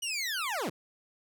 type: linear sweep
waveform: 20% pulse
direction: down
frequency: 2960 to 119.1 Hz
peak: -26 dBFS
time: 0.02-0.7 s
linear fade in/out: 10 ms
effects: none